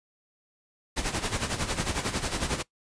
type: noise with tremolo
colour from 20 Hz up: pink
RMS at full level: -27 dBFS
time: 0.96-2.63 s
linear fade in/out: 20 ms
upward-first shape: sine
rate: 11 Hz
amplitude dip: 70%
effects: noise-tail reverb RT60 0.1 s tail -20 dB re dry + resampled to 22050 Hz